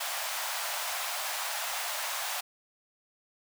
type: high-pass noise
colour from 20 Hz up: pink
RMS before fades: -34 dBFS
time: 0-2.41 s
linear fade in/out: 10 ms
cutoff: 630 Hz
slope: 48 dB/octave
effects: none